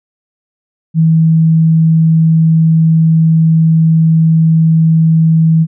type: tone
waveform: sine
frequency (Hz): 161.5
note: E3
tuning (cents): -35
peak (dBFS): -5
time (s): 0.94-5.67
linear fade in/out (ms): 50
effects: none